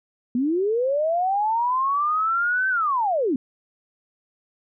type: linear two-way sweep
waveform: sine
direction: up then down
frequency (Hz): 233.1 to 1554 to 235.6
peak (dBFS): -19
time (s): 0.35-3.36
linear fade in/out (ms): 2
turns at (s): 2.69
effects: none